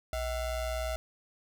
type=ring-modulated tone; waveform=square; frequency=350 Hz; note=F4; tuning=4 cents sharp; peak=-29 dBFS; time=0.13-0.96 s; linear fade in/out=0 ms; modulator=289 Hz; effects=none